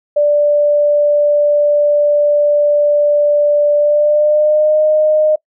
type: tone with pitch glide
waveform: sine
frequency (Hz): 587.3 to 614.7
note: D5 to D#5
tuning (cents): 0 to -21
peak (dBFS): -8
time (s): 0.16-5.36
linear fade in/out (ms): 10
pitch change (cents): +79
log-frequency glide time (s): 3.76-4.81
effects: noise-tail reverb RT60 0.1 s tail -23 dB re dry